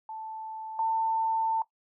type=tone pair in turn; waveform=sine; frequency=880 / 894.3 Hz; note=A5 / A5; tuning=0 / +28 cents; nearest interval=unison; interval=28 cents; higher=second; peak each=-36 / -24 dBFS; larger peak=second; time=0.09-0.79 / 0.79-1.62 s; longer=second; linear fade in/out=2 ms; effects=noise-tail reverb RT60 0.1 s tail -17 dB re dry